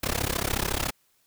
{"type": "noise with amplitude modulation", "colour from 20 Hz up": "pink", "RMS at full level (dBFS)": -24, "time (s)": [0.03, 0.91], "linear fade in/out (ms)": 5, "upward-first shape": "sine", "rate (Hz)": 33.9, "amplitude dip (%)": 95, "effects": ["white hiss -67 dBFS RMS until 1.26 s"]}